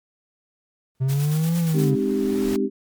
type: noise with exponential growth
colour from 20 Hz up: pink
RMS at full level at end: -33 dBFS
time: 0.95-2.56 s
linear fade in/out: 0 ms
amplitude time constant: 350 ms
type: linear two-way sweep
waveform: triangle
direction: up then down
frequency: 128.7 to 171.5 to 137.7 Hz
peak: -16 dBFS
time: 1-1.96 s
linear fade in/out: 20 ms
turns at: 1.58 s
type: noise with tremolo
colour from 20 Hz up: white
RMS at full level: -35 dBFS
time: 1.08-1.91 s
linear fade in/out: 20 ms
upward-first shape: square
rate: 8.5 Hz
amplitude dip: 40%
type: chord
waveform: sine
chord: Ab major seventh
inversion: none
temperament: equal with one note detuned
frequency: 207.7 / 261.6 / 307.2 / 392 Hz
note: Ab3 / C4 / Eb4 / G4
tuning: 0 / 0 / -22 / 0 cents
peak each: -25 / -24 / -27 / -23 dBFS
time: 1.73-2.7 s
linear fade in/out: 50 ms
effects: MP3 96 kbps